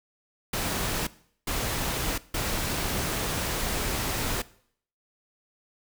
pink noise bursts at uneven times, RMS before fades -29 dBFS, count 3, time 0.53-1.07 / 1.47-2.18 / 2.34-4.42 s, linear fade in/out 5 ms, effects noise-tail reverb RT60 0.6 s tail -19 dB re dry

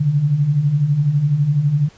sine beating tone pair, 136.2 / 148.2 Hz, C#3 / D3, -30 / +16 cents, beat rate 12 Hz, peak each -21 / -14 dBFS, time 0-1.89 s, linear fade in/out 10 ms, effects pink hiss -49 dBFS RMS until 1.97 s + resampled to 16000 Hz

